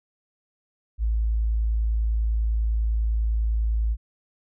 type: tone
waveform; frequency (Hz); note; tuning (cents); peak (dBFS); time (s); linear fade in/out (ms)
sine; 55; A1; 0; -20; 0.98-3.97; 50
effects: none